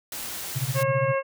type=noise; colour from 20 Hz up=white; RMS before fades=-34 dBFS; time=0.12-0.83 s; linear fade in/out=2 ms
type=tone with tremolo; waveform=sine; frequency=131.3 Hz; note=C3; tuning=6 cents sharp; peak=-21 dBFS; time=0.55-1.15 s; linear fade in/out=20 ms; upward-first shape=sine; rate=15 Hz; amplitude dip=100%
type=harmonic tone; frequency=542 Hz; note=C#5; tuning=39 cents flat; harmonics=1 / 2 / 3 / 4 / 5; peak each=-23 / -29 / -33 / -35 / -37 dBFS; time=0.74-1.23 s; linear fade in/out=50 ms
effects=none